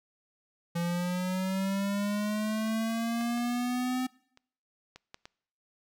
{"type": "linear sweep", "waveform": "square", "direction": "up", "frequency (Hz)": [169.8, 256.6], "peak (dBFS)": -29, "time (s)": [0.75, 4.07], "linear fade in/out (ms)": 10}
{"type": "clicks", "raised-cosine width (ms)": 0.2, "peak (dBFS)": [-31, -33, -26, -29, -36, -29, -26, -27], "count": 8, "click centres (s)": [2.676, 2.904, 3.211, 3.376, 4.374, 4.96, 5.144, 5.255]}
{"effects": ["noise-tail reverb RT60 0.7 s tail -24 dB re dry"]}